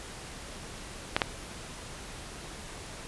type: clicks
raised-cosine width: 0.3 ms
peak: -7 dBFS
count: 2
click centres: 1.165 / 1.218 s
effects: pink hiss -43 dBFS RMS until 3.07 s + resampled to 24000 Hz